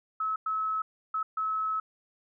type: tone bursts at uneven times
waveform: sine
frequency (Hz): 1293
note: E6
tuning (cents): -34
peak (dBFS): -27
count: 4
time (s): 0.2-0.36 / 0.46-0.82 / 1.14-1.23 / 1.37-1.8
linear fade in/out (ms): 5
effects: none